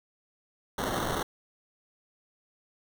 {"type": "noise with sample-and-hold", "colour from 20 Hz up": "white", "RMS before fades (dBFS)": -31, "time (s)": [0.78, 1.23], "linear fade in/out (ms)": 5, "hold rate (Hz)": 2450, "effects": []}